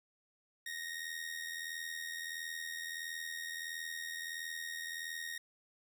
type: tone with amplitude modulation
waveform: sawtooth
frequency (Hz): 1864.7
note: A#6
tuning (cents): 0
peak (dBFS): -34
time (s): 0.66-5.38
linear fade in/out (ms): 5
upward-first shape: sine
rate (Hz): 81.5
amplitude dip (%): 60
effects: none